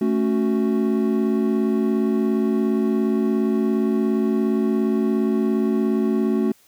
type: chord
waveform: triangle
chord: F# minor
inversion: first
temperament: equal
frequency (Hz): 220 / 277.2 / 370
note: A3 / C#4 / F#4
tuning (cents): 0 / 0 / 0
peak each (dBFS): -18 / -22 / -21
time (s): 0.01-6.52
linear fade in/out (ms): 5
effects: white hiss -56 dBFS RMS until 6.67 s